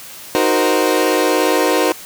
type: chord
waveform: 30% pulse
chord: C half-diminished seventh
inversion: first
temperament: equal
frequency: 311.1 / 370 / 466.2 / 523.3 Hz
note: Eb4 / Gb4 / Bb4 / C5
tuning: 0 / 0 / 0 / 0 cents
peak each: -16 dBFS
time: 0.35-1.92 s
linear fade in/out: 0 ms
effects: white hiss -35 dBFS RMS until 2.05 s + high-pass 80 Hz 12 dB/octave